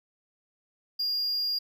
triangle tone, 4822 Hz, D8, 45 cents sharp, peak -25 dBFS, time 0.99-1.59 s, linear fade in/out 10 ms, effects none

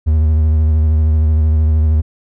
triangle tone with vibrato, 77.78 Hz, D#2, in tune, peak -7 dBFS, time 0.06-2.02 s, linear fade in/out 20 ms, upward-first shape sine, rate 13 Hz, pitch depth 39 cents each way, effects none

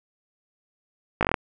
slowing click train, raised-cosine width 0.5 ms, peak -6 dBFS, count 7, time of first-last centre 1.21-1.342 s, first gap 18 ms, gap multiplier 1.08, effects none

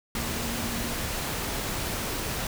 sine tone in noise, 232.8 Hz, A#3, 2 cents flat, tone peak -36 dBFS, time 0.16-0.93 s, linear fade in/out 2 ms, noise pink, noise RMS -31 dBFS, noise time 0.15-2.47 s, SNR -8 dB, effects none

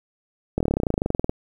slowing click train, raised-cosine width 2 ms, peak -8 dBFS, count 21, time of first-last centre 0.58-1.295 s, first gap 24 ms, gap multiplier 1.04, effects 8-bit

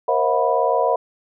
sine tone cluster, 470 / 537 / 642 / 720 / 984 Hz, A#4 / C5 / E5 / F#5 / B5, +14 / +45 / -46 / -47 / -7 cents, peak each -22 dBFS, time 0.08-0.96 s, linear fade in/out 5 ms, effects none

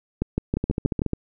two click trains, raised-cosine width 3 ms, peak -11 / -9 dBFS, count 9 / 6, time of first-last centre 0.57-1.133 / 0.22-1.019 s, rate 14.2 / 6.26 Hz, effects none

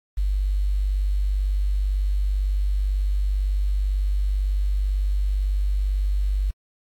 sine tone with quantisation, 49 Hz, G1, in tune, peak -19 dBFS, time 0.17-6.51 s, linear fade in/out 10 ms, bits 8, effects AAC 64 kbps

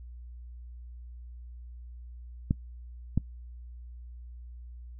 clicks, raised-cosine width 5 ms, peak -12 dBFS, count 2, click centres 2.509 / 3.176 s, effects noise-tail reverb RT60 0.1 s tail -22 dB re dry + added 60 Hz sine -42 dBFS peak until 4.99 s

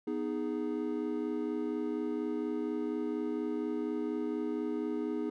triangle chord, G# minor, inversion first, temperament equal, 246.9 / 311.1 / 415.3 Hz, B3 / D#4 / G#4, 0 / 0 / 0 cents, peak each -35 / -33 / -35 dBFS, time 0.07-5.3 s, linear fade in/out 5 ms, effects none

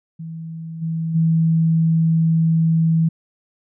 sine tone with level steps, 162.8 Hz, E3, 21 cents flat, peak -28 / -20 / -13 dBFS, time 0.19-3.09 s, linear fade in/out 10 ms, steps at 0.81 / 1.14 s, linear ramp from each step 20 ms, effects none

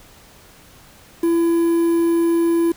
triangle tone with quantisation, 335.9 Hz, E4, 33 cents sharp, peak -12 dBFS, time 1.23-2.72 s, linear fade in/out 5 ms, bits 6, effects pink hiss -47 dBFS RMS until 2.76 s

